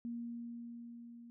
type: tone with level ramp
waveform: sine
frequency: 235.7 Hz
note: A#3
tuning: 19 cents sharp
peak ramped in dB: -38 to -51 dBFS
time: 0.05-1.3 s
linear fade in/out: 0 ms
effects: none